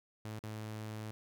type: tone with dropouts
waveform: sawtooth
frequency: 108.3 Hz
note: A2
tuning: 27 cents flat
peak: -37 dBFS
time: 0.25-1.11 s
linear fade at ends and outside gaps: 0 ms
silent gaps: 0.391-0.438 s
effects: none